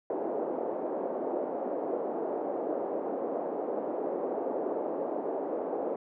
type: band-pass noise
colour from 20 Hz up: white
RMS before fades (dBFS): -33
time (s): 0.1-5.96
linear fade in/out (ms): 2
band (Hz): 300 to 640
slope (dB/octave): 24
effects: none